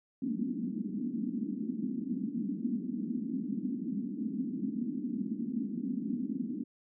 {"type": "band-pass noise", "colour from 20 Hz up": "white", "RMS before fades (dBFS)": -35, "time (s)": [0.22, 6.64], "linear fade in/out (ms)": 5, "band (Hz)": [200, 270], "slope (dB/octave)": 48, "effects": []}